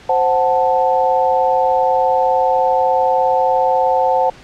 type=chord; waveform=sine; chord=F# diminished; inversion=second; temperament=equal; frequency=523.3 / 740 / 880 Hz; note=C5 / F#5 / A5; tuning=0 / 0 / 0 cents; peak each=-16 dBFS; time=0.09-4.3 s; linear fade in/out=5 ms; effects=pink hiss -41 dBFS RMS until 4.43 s + low-pass 5000 Hz 12 dB/octave